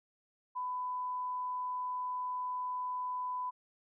sine tone, 1000 Hz, B5, 21 cents sharp, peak -34 dBFS, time 0.55-3.51 s, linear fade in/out 20 ms, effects none

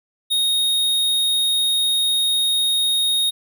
square tone, 3728 Hz, A#7, 1 cent flat, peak -17 dBFS, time 0.3-3.31 s, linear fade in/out 20 ms, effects none

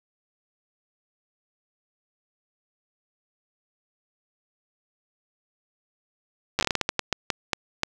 slowing click train, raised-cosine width 0.2 ms, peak -5 dBFS, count 15, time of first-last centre 6.59-7.834 s, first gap 9 ms, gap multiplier 1.31, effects none

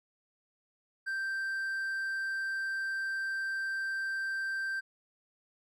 triangle tone, 1568 Hz, G6, in tune, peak -30 dBFS, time 1.06-4.81 s, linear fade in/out 20 ms, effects none

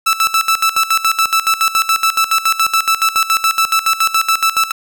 sawtooth tone with tremolo, 1318.5 Hz, E6, in tune, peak -6 dBFS, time 0.06-4.72 s, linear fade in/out 10 ms, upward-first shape square, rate 7.1 Hz, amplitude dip 80%, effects none

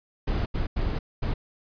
brown noise bursts at uneven times, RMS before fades -26 dBFS, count 4, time 0.27-0.46 / 0.54-0.67 / 0.76-0.99 / 1.22-1.34 s, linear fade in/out 10 ms, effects resampled to 11025 Hz

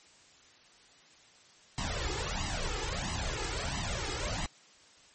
pink noise with flanger, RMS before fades -34 dBFS, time 1.78-4.46 s, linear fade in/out 0 ms, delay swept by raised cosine 1 to 2.4 ms, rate 1.5 Hz, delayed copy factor +0.8, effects white hiss -59 dBFS RMS until 5.14 s + MP3 32 kbps

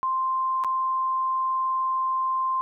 sine tone with dropouts, 1046.5 Hz, C6, in tune, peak -22 dBFS, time 0.03-2.61 s, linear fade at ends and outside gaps 0 ms, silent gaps 0.638-0.646 s, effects none

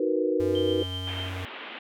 sine chord, B major seventh, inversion first, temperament equal, 311.1 / 370 / 466.2 / 493.9 Hz, D#4 / F#4 / A#4 / B4, 0 / 0 / 0 / 0 cents, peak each -28 dBFS, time 0-0.83 s, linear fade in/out 5 ms
square tone with vibrato, 92.5 Hz, F#2, in tune, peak -33 dBFS, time 0.4-1.45 s, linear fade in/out 0 ms, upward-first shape sine, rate 1.6 Hz, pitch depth 8 cents each way
sine tone with tremolo, 3136 Hz, G7, in tune, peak -32 dBFS, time 0.55-1.29 s, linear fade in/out 2 ms, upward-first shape sine, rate 8 Hz, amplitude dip 50%
white band-pass noise, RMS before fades -40 dBFS, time 1.07-1.79 s, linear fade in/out 5 ms, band 220 to 3300 Hz, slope 48 dB/octave
effects none

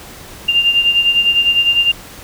sine beating tone pair, 2794 / 2803.9 Hz, F7 / F7, 0 / +6 cents, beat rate 9.9 Hz, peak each -11 / -17 dBFS, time 0.48-1.92 s, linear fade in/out 10 ms, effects pink hiss -35 dBFS RMS until 2.23 s

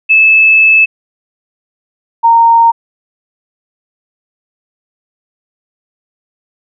sine tone pair in turn, 2613 / 923.8 Hz, E7 / A#5, -16 / -16 cents, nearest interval octave + tritone, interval 1800 cents, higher first, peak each -3 dBFS, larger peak neither, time 0.09-0.86 / 2.23-2.72 s, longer first, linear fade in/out 20 ms, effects none

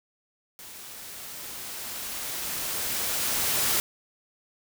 white noise with level ramp, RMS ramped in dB -44 to -24 dBFS, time 0.59-3.8 s, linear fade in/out 0 ms, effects none

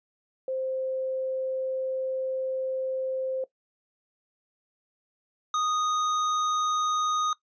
sine / square tone pair in turn, 523.3 / 1241.4 Hz, C5 / D#6, 0 / -4 cents, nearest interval octave + minor third, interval 1496 cents, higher second, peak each -27 / -25 dBFS, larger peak second, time 0.48-3.44 / 5.54-7.33 s, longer first, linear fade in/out 2 ms, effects noise-tail reverb RT60 0.1 s tail -18 dB re dry + resampled to 16000 Hz

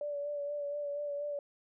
sine tone with vibrato, 579 Hz, D5, 25 cents flat, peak -34 dBFS, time 0.01-1.39 s, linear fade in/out 2 ms, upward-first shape sine, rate 4.2 Hz, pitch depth 26 cents each way, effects none

